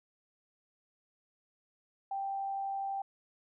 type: tone with amplitude modulation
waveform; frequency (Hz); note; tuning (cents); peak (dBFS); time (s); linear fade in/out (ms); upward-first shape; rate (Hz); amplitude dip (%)
sine; 785; G5; +2; -32; 2.11-3.02; 5; sine; 92; 25
effects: none